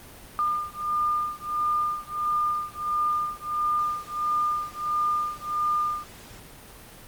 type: beating tone pair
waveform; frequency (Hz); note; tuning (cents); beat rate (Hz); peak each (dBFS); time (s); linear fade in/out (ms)
sine; 1206 / 1207.5; D6 / D6; +46 / +48; 1.5; -27; 0.39-6.04; 0
effects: pink hiss -46 dBFS RMS until 7.07 s + Opus 32 kbps